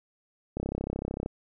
click train, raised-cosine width 2 ms, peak -18 dBFS, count 24, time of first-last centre 0.57-1.261 s, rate 33.3 Hz, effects none

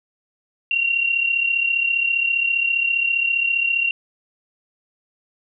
sine tone pair together, 2749 / 2784 Hz, F7 / F7, -28 / -6 cents, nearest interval unison, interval 22 cents, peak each -18 / -24 dBFS, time 0.71-3.91 s, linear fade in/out 2 ms, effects none

